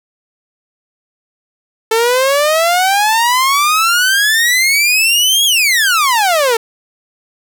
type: exponential two-way sweep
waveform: sawtooth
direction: up then down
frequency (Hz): 440 to 3356 to 440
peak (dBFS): -6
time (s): 1.91-6.57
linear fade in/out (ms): 5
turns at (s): 5.45
effects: none